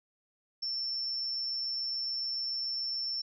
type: tone with amplitude modulation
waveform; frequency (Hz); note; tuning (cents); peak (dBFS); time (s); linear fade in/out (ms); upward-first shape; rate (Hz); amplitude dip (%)
sine; 5390; E8; +38; -30; 0.62-3.22; 10; sine; 127; 35
effects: none